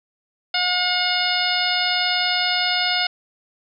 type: harmonic tone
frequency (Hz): 721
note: F#5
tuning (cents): -45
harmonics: 1 / 2 / 3 / 4 / 5 / 6 / 7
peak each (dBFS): -26 / -26 / -26 / -26 / -26 / -26 / -26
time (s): 0.54-3.07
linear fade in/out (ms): 5
effects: none